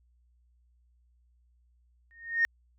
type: tone with exponential growth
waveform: sine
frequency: 1846 Hz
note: A#6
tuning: 17 cents flat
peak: -18 dBFS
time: 2.11-2.45 s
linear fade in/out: 0 ms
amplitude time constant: 73 ms
effects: tanh soft clip ceiling -16 dBFS + added 60 Hz sine -63 dBFS peak until 2.78 s